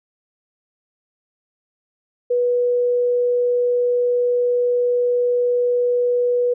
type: tone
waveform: sine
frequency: 488.5 Hz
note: B4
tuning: 19 cents flat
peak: -15 dBFS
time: 2.3-6.54 s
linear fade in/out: 10 ms
effects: none